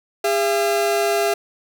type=tone pair together; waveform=40% pulse; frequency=406 / 678 Hz; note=G#4 / E5; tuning=-39 / +49 cents; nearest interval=major sixth; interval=888 cents; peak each=-19 dBFS; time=0.24-1.34 s; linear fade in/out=5 ms; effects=none